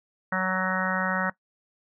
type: harmonic tone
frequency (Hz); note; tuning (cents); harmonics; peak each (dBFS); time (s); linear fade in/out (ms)
186.7; F#3; +16; 1 / 3 / 4 / 5 / 6 / 7 / 8 / 9 / 10; -30 / -33 / -36 / -34 / -35 / -32 / -30 / -36 / -32; 0.32-1.3; 5
effects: noise-tail reverb RT60 0.1 s tail -19 dB re dry